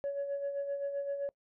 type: tone with tremolo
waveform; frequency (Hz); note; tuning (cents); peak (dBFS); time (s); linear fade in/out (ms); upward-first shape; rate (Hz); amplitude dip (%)
sine; 562; C#5; +24; -29; 0.04-1.29; 0; sine; 7.7; 55
effects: noise-tail reverb RT60 0.1 s tail -23 dB re dry + tanh soft clip ceiling -29 dBFS